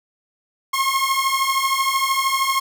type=beating tone pair; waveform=sawtooth; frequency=1071 / 1084 Hz; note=C6 / C#6; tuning=+40 / -39 cents; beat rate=13 Hz; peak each=-17 dBFS; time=0.73-2.6 s; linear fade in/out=10 ms; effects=none